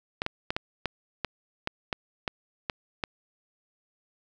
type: clicks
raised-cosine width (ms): 0.3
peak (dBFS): -12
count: 11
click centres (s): 0.219 / 0.264 / 0.505 / 0.565 / 0.857 / 1.247 / 1.674 / 1.928 / 2.278 / 2.698 / 3.038
effects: none